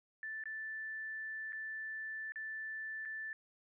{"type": "tone with dropouts", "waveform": "sine", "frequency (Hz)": 1760, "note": "A6", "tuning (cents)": 0, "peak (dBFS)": -40, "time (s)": [0.23, 3.33], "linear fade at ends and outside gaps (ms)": 1, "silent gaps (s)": [[0.438, 0.456], [1.523, 1.53], [2.321, 2.358], [3.052, 3.056]], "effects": []}